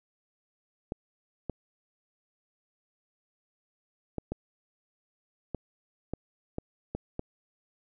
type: clicks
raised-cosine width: 2 ms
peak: -19 dBFS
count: 9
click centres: 0.921 / 1.497 / 4.183 / 4.32 / 5.547 / 6.136 / 6.584 / 6.95 / 7.194 s
effects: none